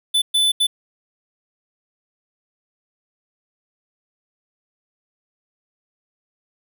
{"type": "tone bursts at uneven times", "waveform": "square", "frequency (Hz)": 3500, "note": "A7", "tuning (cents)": -10, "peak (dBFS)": -15, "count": 3, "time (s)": [[0.14, 0.22], [0.34, 0.52], [0.6, 0.67]], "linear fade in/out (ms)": 10, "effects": []}